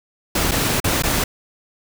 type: noise with dropouts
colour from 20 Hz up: pink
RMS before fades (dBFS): -19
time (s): 0.35-1.24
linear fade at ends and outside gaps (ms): 5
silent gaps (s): 0.512-0.516 / 0.802-0.842 / 1.023-1.035
effects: none